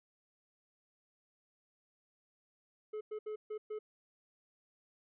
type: tone bursts at uneven times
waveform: triangle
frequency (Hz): 427.8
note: A4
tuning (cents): -49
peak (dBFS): -36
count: 5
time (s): 2.93-3.01 / 3.11-3.19 / 3.26-3.36 / 3.5-3.58 / 3.7-3.79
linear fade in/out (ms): 10
effects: resampled to 8000 Hz